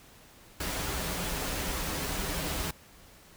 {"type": "noise with comb filter", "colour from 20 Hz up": "pink", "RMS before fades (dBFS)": -33, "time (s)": [0.6, 2.71], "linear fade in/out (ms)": 5, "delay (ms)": 8.7, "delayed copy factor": -0.5, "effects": ["pink hiss -55 dBFS RMS until 3.36 s"]}